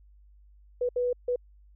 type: tone bursts at uneven times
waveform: sine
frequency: 491.8 Hz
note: B4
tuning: 7 cents flat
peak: -24 dBFS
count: 3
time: 0.81-0.89 / 0.96-1.13 / 1.28-1.36 s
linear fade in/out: 5 ms
effects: added 50 Hz sine -53 dBFS peak until 1.75 s